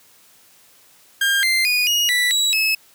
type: tone with pitch steps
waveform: 30% pulse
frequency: 1605 / 2085 / 2464 / 2877 / 1967 / 3895 / 2591 Hz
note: G6 / C7 / D#7 / F#7 / B6 / B7 / E7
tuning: +40 / -7 / -17 / -49 / -7 / -25 / -30 cents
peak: -13 dBFS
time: 1.21-2.75 s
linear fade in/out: 5 ms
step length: 220 ms
effects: white hiss -52 dBFS RMS until 2.94 s + high-pass 80 Hz 12 dB/octave